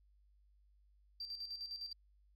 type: tone with tremolo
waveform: sine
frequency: 4699 Hz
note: D8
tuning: in tune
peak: -40 dBFS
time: 1.2-1.93 s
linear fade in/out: 5 ms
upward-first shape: square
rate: 9.8 Hz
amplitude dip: 60%
effects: tanh soft clip ceiling -37 dBFS + added 50 Hz sine -66 dBFS peak until 2.35 s